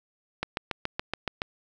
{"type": "click train", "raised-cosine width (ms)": 0.3, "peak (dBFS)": -12, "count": 8, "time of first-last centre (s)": [0.43, 1.419], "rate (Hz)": 7.08, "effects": []}